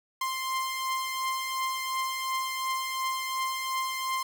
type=beating tone pair; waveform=sawtooth; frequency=1046.5 / 1049.3 Hz; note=C6 / C6; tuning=0 / +5 cents; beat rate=2.8 Hz; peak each=-33 / -26 dBFS; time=0.21-4.23 s; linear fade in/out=5 ms; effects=9-bit